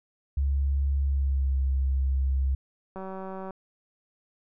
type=tone with pitch glide; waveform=sine; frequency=69.3 to 66.75 Hz; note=C#2 to C2; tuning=0 to +35 cents; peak=-22 dBFS; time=0.37-2.55 s; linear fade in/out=5 ms; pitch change=-65 cents; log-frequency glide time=1.05-1.57 s
type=click train; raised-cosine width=1 ms; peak=-25 dBFS; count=105; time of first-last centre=2.96-3.507 s; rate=190 Hz
effects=none